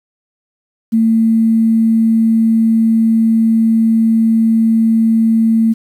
sine tone, 225 Hz, A3, 39 cents sharp, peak -8 dBFS, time 0.92-5.74 s, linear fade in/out 20 ms, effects 7-bit

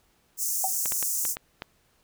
pink high-pass noise, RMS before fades -28 dBFS, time 0.37-1.36 s, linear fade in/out 50 ms, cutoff 6000 Hz, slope 48 dB/octave
sine tone with exponential decay, 762 Hz, G5, 49 cents flat, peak -21 dBFS, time 0.64-0.73 s, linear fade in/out 2 ms, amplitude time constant 18 ms
clicks, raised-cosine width 0.3 ms, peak -17 dBFS, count 6, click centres 0.858 / 0.921 / 1.027 / 1.252 / 1.369 / 1.621 s
effects pink hiss -66 dBFS RMS until 2.03 s

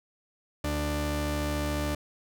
sawtooth tone pair together, 73.9 / 295.6 Hz, D2 / D4, +11 / +11 cents, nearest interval 2 octaves, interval 2400 cents, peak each -26 dBFS, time 0.64-1.95 s, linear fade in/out 5 ms, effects none

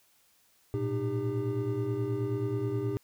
triangle tone cluster, 111.2 / 120.6 / 305.5 / 398.8 Hz, A2 / B2 / D#4 / G4, +19 / -41 / -32 / +30 cents, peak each -34 / -31 / -34 / -31 dBFS, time 0.74-2.97 s, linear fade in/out 0 ms, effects white hiss -66 dBFS RMS until 3.03 s

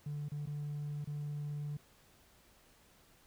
triangle tone with dropouts, 146.83 Hz, D3, in tune, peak -34 dBFS, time 0.06-1.77 s, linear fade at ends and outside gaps 5 ms, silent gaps 0.286-0.317 / 0.458-0.471 / 1.045-1.072 s, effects tanh soft clip ceiling -33 dBFS + pink hiss -65 dBFS RMS until 3.26 s

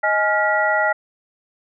sine tone cluster, 626 / 838 / 1404 / 1936 Hz, D#5 / G#5 / F6 / B6, +10 / +15 / +9 / -35 cents, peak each -21 dBFS, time 0.03-0.93 s, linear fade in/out 10 ms, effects none

